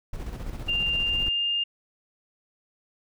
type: noise with tremolo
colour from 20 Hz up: brown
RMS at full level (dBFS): -32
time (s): 0.13-1.29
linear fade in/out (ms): 5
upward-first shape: square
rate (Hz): 15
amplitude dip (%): 45
type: tone with pitch glide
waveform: sine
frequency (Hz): 2794 to 2813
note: F7 to F7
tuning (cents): 0 to +12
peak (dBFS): -23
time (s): 0.68-1.64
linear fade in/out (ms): 10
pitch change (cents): +12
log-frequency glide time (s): 0.99-1.47
effects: none